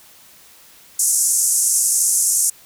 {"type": "band-pass noise", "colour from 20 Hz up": "white", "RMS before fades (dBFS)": -17, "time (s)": [0.99, 2.5], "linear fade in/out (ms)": 5, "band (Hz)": [6100, 11000], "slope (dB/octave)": 48, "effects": ["white hiss -47 dBFS RMS until 2.65 s"]}